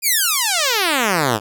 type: exponential sweep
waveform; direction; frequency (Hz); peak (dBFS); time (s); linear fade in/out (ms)
5% pulse; down; 2489 to 98.8; -4; 0.02-1.4; 50
effects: none